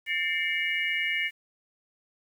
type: tone cluster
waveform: sine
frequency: 1789 / 2118 / 2287 / 2889 Hz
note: A6 / C7 / D7 / F#7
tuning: +28 / +21 / -47 / -42 cents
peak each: -31 / -30 / -31 / -33 dBFS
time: 0.06-1.31 s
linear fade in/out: 50 ms
effects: 9-bit